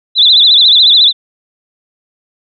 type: tone with vibrato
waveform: sine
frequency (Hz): 3729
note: A#7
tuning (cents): 0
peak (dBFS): -3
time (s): 0.15-1.13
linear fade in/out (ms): 50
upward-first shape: sine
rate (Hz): 14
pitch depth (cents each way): 150
effects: none